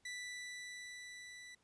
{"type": "tone with level ramp", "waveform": "sawtooth", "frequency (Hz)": 1975.5, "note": "B6", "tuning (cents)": 0, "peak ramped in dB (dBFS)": [-39, -48], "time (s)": [0.05, 1.55], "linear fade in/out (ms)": 5, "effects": ["pink hiss -75 dBFS RMS until 1.63 s", "resampled to 22050 Hz"]}